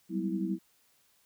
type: tone cluster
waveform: sine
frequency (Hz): 189.3 / 200.9 / 248 / 325.6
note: F#3 / G3 / B3 / E4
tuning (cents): +40 / +43 / +7 / -21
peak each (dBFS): -33 / -36 / -39 / -34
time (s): 0.09-0.59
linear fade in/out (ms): 50
effects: white hiss -68 dBFS RMS until 1.25 s